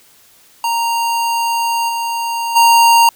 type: tone with level steps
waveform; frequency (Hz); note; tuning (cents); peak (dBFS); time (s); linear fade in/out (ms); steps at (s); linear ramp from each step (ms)
square; 929; A#5; -6; -15 / -18 / -7; 0.64-3.09; 2; 1.88 / 2.55; 20
effects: white hiss -48 dBFS RMS until 3.15 s